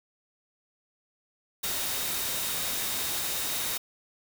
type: tone in noise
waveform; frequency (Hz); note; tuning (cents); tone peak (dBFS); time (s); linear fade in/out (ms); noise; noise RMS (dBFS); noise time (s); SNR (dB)
sine; 3724; A#7; -2; -40; 1.63-3.78; 10; white; -31; 1.63-3.78; -12
effects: none